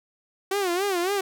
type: tone with vibrato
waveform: sawtooth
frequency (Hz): 374.4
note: F#4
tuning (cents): +20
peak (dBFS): -19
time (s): 0.51-1.21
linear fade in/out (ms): 5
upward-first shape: sine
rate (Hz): 3.6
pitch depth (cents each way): 150
effects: none